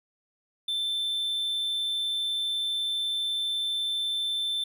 triangle tone, 3544 Hz, A7, 12 cents sharp, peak -25 dBFS, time 0.68-4.64 s, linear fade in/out 5 ms, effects none

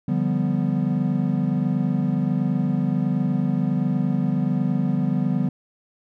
triangle chord, G dominant seventh, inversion second, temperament equal, 146.83 / 174.61 / 196 / 246.9 Hz, D3 / F3 / G3 / B3, 0 / 0 / 0 / 0 cents, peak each -23 dBFS, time 0.08-5.49 s, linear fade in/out 5 ms, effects none

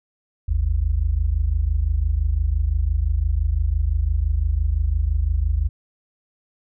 sine tone pair together, 51.91 / 77.78 Hz, G#1 / D#2, 0 / 0 cents, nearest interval perfect fifth, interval 700 cents, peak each -20 dBFS, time 0.48-5.69 s, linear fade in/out 10 ms, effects none

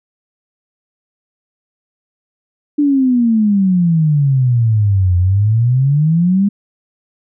sine exponential two-way sweep, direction down then up, 297.4 to 87.7 to 205.5 Hz, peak -9 dBFS, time 2.78-6.49 s, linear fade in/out 10 ms, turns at 5.17 s, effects none

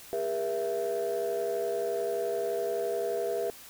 sine tone cluster, 406.5 / 478.1 / 665 Hz, G#4 / A#4 / E5, -37 / +44 / +15 cents, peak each -31 dBFS, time 0.13-3.5 s, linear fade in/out 0 ms, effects tanh soft clip ceiling -23 dBFS + white hiss -49 dBFS RMS until 3.69 s

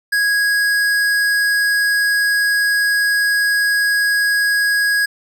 sine tone with tanh clipping, 1655 Hz, G#6, 6 cents flat, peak -15 dBFS, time 0.12-5.06 s, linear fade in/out 10 ms, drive 18 dB, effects none

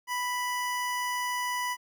25% pulse tone, 987.8 Hz, B5, in tune, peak -25 dBFS, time 0.07-1.77 s, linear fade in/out 50 ms, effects 11-bit

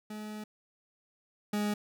40% pulse tone pair in turn, 212.7 / 208.1 Hz, G#3 / G#3, +42 / +4 cents, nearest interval unison, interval 38 cents, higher first, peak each -38 / -28 dBFS, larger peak second, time 0.1-0.44 / 1.53-1.74 s, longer first, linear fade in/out 5 ms, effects none

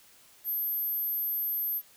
sine tone, 12880 Hz, G9, 46 cents sharp, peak -28 dBFS, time 0.44-1.82 s, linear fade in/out 50 ms, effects white hiss -58 dBFS RMS until 1.96 s

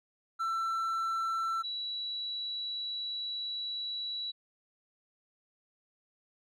triangle / sine tone pair in turn, 1339 / 3923 Hz, E6 / B7, +27 / -12 cents, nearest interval octave + perfect fifth, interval 1861 cents, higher second, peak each -28 / -34 dBFS, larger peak first, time 0.39-1.63 / 1.63-4.32 s, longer second, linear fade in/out 20 ms, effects none

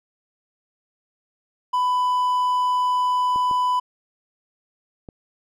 triangle tone, 997 Hz, B5, 16 cents sharp, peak -16 dBFS, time 1.73-3.8 s, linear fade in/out 10 ms
clicks, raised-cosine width 2 ms, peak -24 dBFS, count 3, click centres 3.36 / 3.512 / 5.088 s
effects none

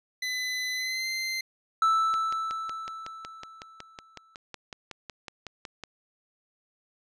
25% pulse tone with pitch glide, 2010 to 2077 Hz, B6 to C7, +30 to -13 cents, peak -25 dBFS, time 0.22-1.41 s, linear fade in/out 5 ms, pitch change +57 cents, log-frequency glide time 0.74-1.06 s
triangle tone with exponential decay, 1318.5 Hz, E6, in tune, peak -17 dBFS, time 1.82-4.35 s, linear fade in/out 2 ms, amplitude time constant 550 ms
click train, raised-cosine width 0.2 ms, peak -21 dBFS, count 21, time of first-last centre 2.14-5.837 s, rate 5.41 Hz
effects low-pass 10000 Hz 12 dB/octave

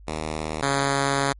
5% pulse tone pair in turn, 77.9 / 138.8 Hz, D#2 / C#3, +3 / +3 cents, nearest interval minor seventh, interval 1000 cents, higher second, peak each -16 / -9 dBFS, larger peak second, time 0.07-0.62 / 0.62-1.33 s, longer second, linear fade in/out 10 ms, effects added 50 Hz sine -43 dBFS peak until 1.39 s + MP3 48 kbps

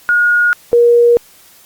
sine tone pair in turn, 1438 / 474.9 Hz, F#6 / A#4, -50 / +32 cents, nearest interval octave + perfect fifth, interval 1918 cents, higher first, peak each -8 / -5 dBFS, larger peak second, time 0.09-0.53 / 0.73-1.17 s, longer neither, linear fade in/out 0 ms, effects white hiss -44 dBFS RMS until 1.65 s + Opus 48 kbps

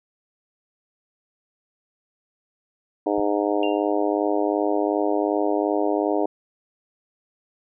harmonic tone, 102.7 Hz, G#2, 19 cents flat, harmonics 3 / 4 / 5 / 6 / 7 / 8 / 9, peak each -24 / -25 / -28 / -27 / -28 / -34 / -33 dBFS, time 3.06-6.26 s, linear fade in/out 5 ms
clicks, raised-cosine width 2 ms, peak -25 dBFS, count 2, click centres 3.182 / 3.196 s
sine tone with exponential decay, 2787 Hz, F7, 4 cents flat, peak -27 dBFS, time 3.63-3.92 s, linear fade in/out 1 ms, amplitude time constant 63 ms
effects none

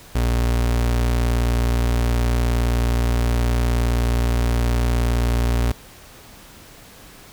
35% pulse tone, 59.2 Hz, A#1, 27 cents sharp, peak -15 dBFS, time 0.15-5.72 s, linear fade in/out 5 ms, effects pink hiss -44 dBFS RMS until 7.32 s

